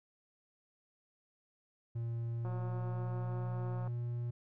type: tone with pitch glide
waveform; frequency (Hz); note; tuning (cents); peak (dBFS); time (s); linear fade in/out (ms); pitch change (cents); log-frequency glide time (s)
triangle; 116.54 to 119.68; A#2 to A#2; 0 to +46; -33; 1.95-4.31; 10; +46; 2.3-3.54
type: click train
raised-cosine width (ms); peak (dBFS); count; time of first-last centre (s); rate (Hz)
1; -34; 259; 2.45-3.875; 181
effects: none